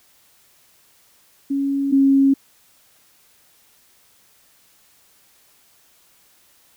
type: tone pair in turn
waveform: sine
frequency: 277.2 / 273.2 Hz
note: C#4 / C#4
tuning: 0 / -25 cents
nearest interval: unison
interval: 25 cents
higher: first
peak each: -18 / -11 dBFS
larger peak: second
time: 1.5-1.92 / 1.92-2.34 s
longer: neither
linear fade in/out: 10 ms
effects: white hiss -56 dBFS RMS until 6.76 s